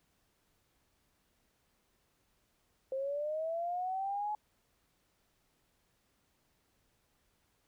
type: linear sweep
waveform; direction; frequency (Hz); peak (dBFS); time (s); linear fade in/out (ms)
sine; up; 523.3 to 851; -33; 2.92-4.35; 2
effects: pink hiss -75 dBFS RMS until 7.67 s